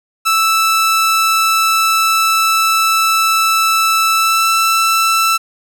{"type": "tone with pitch glide", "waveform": "sawtooth", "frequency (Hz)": [1318.5, 1328.4], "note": ["E6", "E6"], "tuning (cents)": [0, 13], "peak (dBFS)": -7, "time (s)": [0.25, 5.38], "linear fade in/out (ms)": 20, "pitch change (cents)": 13, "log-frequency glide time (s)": [4.15, 4.49], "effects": []}